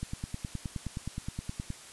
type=click train; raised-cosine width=5 ms; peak=-22 dBFS; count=17; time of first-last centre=0.03-1.704 s; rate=9.56 Hz; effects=white hiss -49 dBFS RMS until 1.92 s + resampled to 24000 Hz